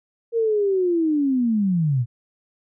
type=linear sweep; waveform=sine; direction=down; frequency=469 to 112.9 Hz; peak=-17 dBFS; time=0.32-2.06 s; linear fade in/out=50 ms; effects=none